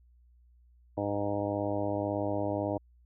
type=harmonic tone with a mistuned harmonic; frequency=101.8 Hz; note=G#2; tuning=34 cents flat; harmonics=1 / 2 / 3 / 4 / 5 / 6 / 7 / 8 / 9; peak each=-37 / -42 / -34 / -41 / -37 / -34 / -41 / -41 / -43 dBFS; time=0.97-2.78 s; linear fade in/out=10 ms; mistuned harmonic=9; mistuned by=+33 cents; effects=added 60 Hz sine -58 dBFS peak until 3.05 s